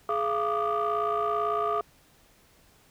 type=tone cluster; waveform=sine; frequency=420.8 / 685 / 1168 / 1226 Hz; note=G#4 / F5 / D6 / D#6; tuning=+23 / -34 / -10 / -26 cents; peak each=-29 dBFS; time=0.09-1.81 s; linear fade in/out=2 ms; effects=tanh soft clip ceiling -19 dBFS + pink hiss -60 dBFS RMS until 2.9 s